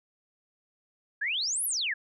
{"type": "exponential two-way sweep", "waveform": "sine", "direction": "up then down", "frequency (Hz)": [1600, 11930, 1600], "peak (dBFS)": -27, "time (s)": [1.21, 1.94], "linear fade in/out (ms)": 10, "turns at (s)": 1.65, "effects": []}